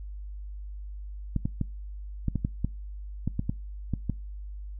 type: clicks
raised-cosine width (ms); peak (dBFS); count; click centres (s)
5; -14; 12; 1.363 / 1.455 / 1.613 / 2.283 / 2.357 / 2.449 / 2.646 / 3.276 / 3.394 / 3.495 / 3.937 / 4.097
effects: noise-tail reverb RT60 0.3 s tail -25 dB re dry + added 50 Hz sine -36 dBFS peak until 4.79 s

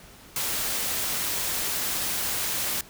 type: noise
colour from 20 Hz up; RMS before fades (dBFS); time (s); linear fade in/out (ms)
white; -28; 0.36-2.81; 2
effects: pink hiss -49 dBFS RMS until 2.89 s

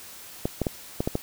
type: clicks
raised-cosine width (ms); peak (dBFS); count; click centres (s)
2; -11; 6; 0.455 / 0.617 / 0.668 / 1.005 / 1.075 / 1.154
effects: white hiss -44 dBFS RMS until 1.22 s

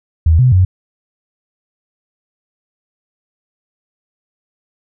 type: tone with pitch steps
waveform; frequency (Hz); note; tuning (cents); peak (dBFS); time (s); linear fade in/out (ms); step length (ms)
sine; 80.6 / 127.1 / 92.3; E2 / C3 / F#2; -38 / -50 / -4; -6; 0.26-0.65; 5; 130
effects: none

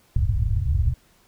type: low-pass noise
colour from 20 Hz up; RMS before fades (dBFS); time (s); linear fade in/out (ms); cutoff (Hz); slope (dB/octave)
white; -21; 0.16-0.94; 5; 120; 48
effects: pink hiss -59 dBFS RMS until 1.27 s

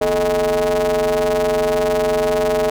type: ring-modulated tone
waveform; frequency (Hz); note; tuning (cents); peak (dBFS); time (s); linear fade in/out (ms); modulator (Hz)
45% pulse; 94.2; F#2; +32; -12; 0.01-2.7; 5; 529
effects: none

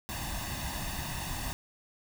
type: noise with comb filter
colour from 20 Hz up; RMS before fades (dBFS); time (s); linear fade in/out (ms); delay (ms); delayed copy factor
pink; -36; 0.09-1.53; 0; 1.1; +0.75
effects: none

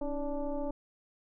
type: tone with frequency modulation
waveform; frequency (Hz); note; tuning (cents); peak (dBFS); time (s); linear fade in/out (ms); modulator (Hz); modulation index
sine; 280; C#4; +18; -31; 0.01-0.71; 5; 297; 1.5
effects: none

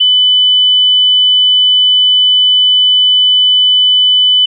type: tone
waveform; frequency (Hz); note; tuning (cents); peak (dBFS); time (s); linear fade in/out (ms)
sine; 3000; F#7; +23; -5; 0-4.46; 10
effects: none

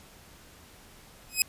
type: tone with exponential growth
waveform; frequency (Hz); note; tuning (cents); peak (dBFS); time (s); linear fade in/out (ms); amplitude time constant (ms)
10% pulse; 2532; D#7; +30; -8; 1.29-1.42; 1; 27
effects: pink hiss -53 dBFS RMS until 1.48 s + resampled to 32000 Hz

